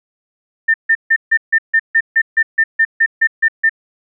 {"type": "tone bursts", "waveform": "sine", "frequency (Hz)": 1800, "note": "A6", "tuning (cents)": 39, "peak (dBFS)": -8, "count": 15, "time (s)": [0.68, 3.695], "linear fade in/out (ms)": 10, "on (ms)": 61, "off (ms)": 150, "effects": []}